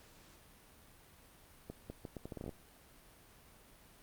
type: accelerating click train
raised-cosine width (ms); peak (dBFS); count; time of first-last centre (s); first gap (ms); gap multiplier
2; -30; 12; 1.7-2.493; 200; 0.76
effects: pink hiss -61 dBFS RMS until 4.02 s + Opus 48 kbps